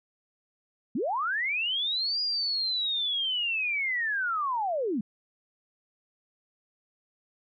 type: linear two-way sweep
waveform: sine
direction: up then down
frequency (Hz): 190 to 4899 to 190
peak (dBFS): -26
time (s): 0.95-5.01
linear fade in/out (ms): 5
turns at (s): 2.21
effects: none